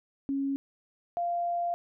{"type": "tone pair in turn", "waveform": "sine", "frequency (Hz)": [275.3, 693.7], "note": ["C#4", "F5"], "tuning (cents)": [-12, -12], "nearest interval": "octave + major third", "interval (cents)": 1600, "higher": "second", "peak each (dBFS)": -27, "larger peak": "neither", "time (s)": [[0.29, 0.56], [1.17, 1.74]], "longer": "second", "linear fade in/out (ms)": 0, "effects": []}